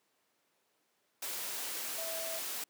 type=tone in noise; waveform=sine; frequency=654 Hz; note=E5; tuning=14 cents flat; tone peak=-41 dBFS; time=1.98-2.39 s; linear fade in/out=5 ms; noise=white; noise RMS=-39 dBFS; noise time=1.22-2.64 s; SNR=-5 dB; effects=pink hiss -75 dBFS RMS until 2.69 s + high-pass 300 Hz 12 dB/octave